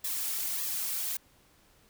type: noise with flanger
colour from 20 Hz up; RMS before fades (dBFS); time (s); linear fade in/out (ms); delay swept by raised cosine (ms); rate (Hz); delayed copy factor
blue; -33; 0.04-1.17; 5; 1.3 to 4.2; 1.7; -0.9
effects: pink hiss -63 dBFS RMS until 1.89 s